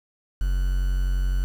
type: tone with quantisation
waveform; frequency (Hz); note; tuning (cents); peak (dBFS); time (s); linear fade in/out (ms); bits
triangle; 45.86; F#1; -15; -18; 0.41-1.44; 0; 7
effects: none